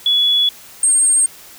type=tone pair in turn; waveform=sine; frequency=3396 / 8557 Hz; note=G#7 / C9; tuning=+38 / +38 cents; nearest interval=octave + major third; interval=1600 cents; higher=second; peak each=-11 / -10 dBFS; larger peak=second; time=0.06-0.49 / 0.83-1.26 s; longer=neither; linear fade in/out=2 ms; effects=white hiss -40 dBFS RMS until 1.58 s

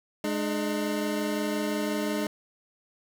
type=tone pair together; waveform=25% pulse; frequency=209.9 / 302 Hz; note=G#3 / D4; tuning=+19 / +48 cents; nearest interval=tritone; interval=629 cents; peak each=-26 dBFS; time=0.24-2.27 s; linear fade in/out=2 ms; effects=none

